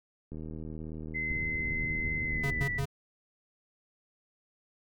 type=click train; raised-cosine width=3 ms; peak=-29 dBFS; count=182; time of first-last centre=0.32-2.626 s; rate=78.5 Hz
type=tone with pitch glide; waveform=sine; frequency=2057 to 1964.1 Hz; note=C7 to B6; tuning=-30 to -10 cents; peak=-31 dBFS; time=1.14-2.8 s; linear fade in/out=20 ms; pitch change=-80 cents; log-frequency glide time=2.25-2.68 s
type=low-pass noise; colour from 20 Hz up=pink; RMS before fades=-38 dBFS; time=1.3-2.85 s; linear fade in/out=5 ms; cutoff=170 Hz; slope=12 dB/octave
type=tone bursts; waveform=square; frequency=138.59 Hz; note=C#3; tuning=in tune; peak=-30 dBFS; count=3; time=2.43-2.856 s; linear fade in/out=10 ms; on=78 ms; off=96 ms
effects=none